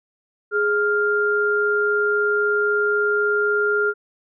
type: tone pair together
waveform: sine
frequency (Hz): 416.2 / 1400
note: G#4 / F6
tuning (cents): +4 / +4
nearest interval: octave + major sixth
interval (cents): 2100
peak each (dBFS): -20 / -19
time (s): 0.51-3.94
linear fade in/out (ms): 50
effects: none